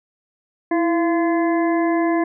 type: harmonic tone with a mistuned harmonic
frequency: 342.9 Hz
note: F4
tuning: 32 cents flat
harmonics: 1 / 2 / 3 / 5 / 6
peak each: -17 / -23 / -27 / -31 / -33 dBFS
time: 0.71-2.24 s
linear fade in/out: 5 ms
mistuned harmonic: 1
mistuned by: -63 cents
effects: none